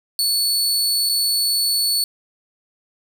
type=tone with dropouts; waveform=sawtooth; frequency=4438 Hz; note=C#8; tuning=1 cent sharp; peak=-14 dBFS; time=0.19-2.04 s; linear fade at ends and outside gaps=1 ms; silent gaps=1.091-1.095 s; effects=none